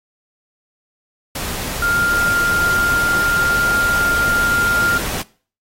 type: tone in noise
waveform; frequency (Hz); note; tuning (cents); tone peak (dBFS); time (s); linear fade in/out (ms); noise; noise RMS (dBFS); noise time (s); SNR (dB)
sine; 1400; F6; +4; -15; 1.82-4.98; 5; pink; -24; 1.35-5.22; +6
effects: noise-tail reverb RT60 0.4 s tail -20 dB re dry + AAC 48 kbps